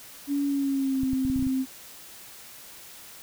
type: tone with pitch glide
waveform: sine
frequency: 283.1 to 262.6 Hz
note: C#4 to C4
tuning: +37 to +6 cents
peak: -23 dBFS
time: 0.27-1.66 s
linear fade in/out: 50 ms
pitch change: -131 cents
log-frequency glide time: 0.45-1.07 s
type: clicks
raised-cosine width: 5 ms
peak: -21 dBFS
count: 8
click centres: 1.034 / 1.133 / 1.251 / 1.3 / 1.361 / 1.393 / 1.426 / 1.468 s
effects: white hiss -46 dBFS RMS until 3.22 s